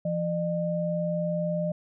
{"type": "tone pair together", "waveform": "sine", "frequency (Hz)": [170.05, 606], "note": ["F3", "D#5"], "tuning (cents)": [-46, -46], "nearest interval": "octave + minor seventh", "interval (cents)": 2200, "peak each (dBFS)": -28, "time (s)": [0.05, 1.72], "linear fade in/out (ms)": 5, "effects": []}